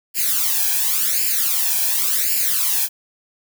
blue noise with flanger, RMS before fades -19 dBFS, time 0.14-2.89 s, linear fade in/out 50 ms, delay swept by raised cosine 0.41 to 1.24 ms, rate 0.91 Hz, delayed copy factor +0.95, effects none

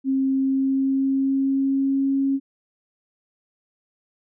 sine tone with pitch glide, 267.5 to 272.8 Hz, C4 to C#4, +38 to -28 cents, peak -18 dBFS, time 0.04-2.4 s, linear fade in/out 50 ms, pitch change +34 cents, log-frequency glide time 0.32-2.15 s, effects none

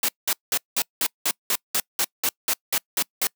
white noise bursts, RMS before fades -22 dBFS, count 14, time 0.03-3.27 s, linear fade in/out 2 ms, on 55 ms, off 190 ms, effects noise-tail reverb RT60 0.1 s tail -26 dB re dry + high-pass 200 Hz 12 dB/octave

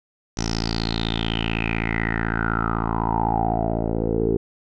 10% pulse tone with low-pass filter sweep, 55.9 Hz, A1, 28 cents sharp, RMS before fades -23 dBFS, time 0.37-4.37 s, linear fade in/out 5 ms, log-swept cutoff 5900 to 410 Hz, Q 8.5, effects none

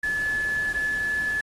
sine tone in noise, 1721 Hz, A6, 39 cents flat, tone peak -23 dBFS, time 0.03-1.41 s, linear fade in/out 5 ms, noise pink, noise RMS -41 dBFS, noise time 0.03-1.41 s, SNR +15 dB, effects AAC 32 kbps

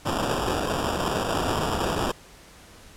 blue noise with sample-and-hold, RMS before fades -26 dBFS, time 0.05-2.12 s, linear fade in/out 10 ms, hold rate 2100 Hz, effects pink hiss -49 dBFS RMS until 2.96 s + low-pass 11000 Hz 12 dB/octave

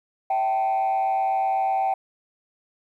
sine tone with frequency modulation, 772 Hz, G5, 27 cents flat, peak -18 dBFS, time 0.3-1.94 s, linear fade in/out 5 ms, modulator 108 Hz, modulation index 0.58, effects tanh soft clip ceiling -18 dBFS + 10-bit

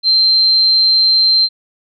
sine tone, 4135 Hz, C8, 21 cents flat, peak -8 dBFS, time 0.03-1.49 s, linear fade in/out 50 ms, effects none

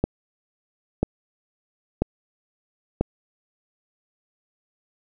click train, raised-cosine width 2 ms, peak -6 dBFS, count 4, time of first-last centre 0.04-3.01 s, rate 1.01 Hz, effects none

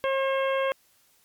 harmonic tone, 538 Hz, C5, 48 cents sharp, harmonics 1 / 2 / 3 / 4 / 5 / 6, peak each -24 / -30 / -34 / -36 / -38 / -40 dBFS, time 0.04-0.72 s, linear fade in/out 0 ms, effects white hiss -63 dBFS RMS until 1.24 s + MP3 96 kbps

